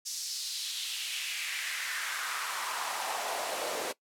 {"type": "noise with high-pass filter sweep", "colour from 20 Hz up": "pink", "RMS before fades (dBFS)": -35, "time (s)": [0.05, 3.93], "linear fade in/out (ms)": 20, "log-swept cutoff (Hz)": [5700, 460], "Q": 2.5, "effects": ["noise-tail reverb RT60 0.1 s tail -19 dB re dry", "low-pass 12000 Hz 12 dB/octave"]}